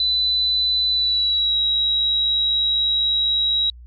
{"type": "tone with pitch glide", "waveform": "sine", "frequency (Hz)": [3997, 3852], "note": ["B7", "B7"], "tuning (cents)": [20, -44], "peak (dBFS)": -16, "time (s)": [0, 3.7], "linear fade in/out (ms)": 2, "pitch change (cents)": -64, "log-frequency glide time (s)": [0.91, 1.58], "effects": ["added 60 Hz sine -38 dBFS peak until 3.86 s", "MP3 48 kbps"]}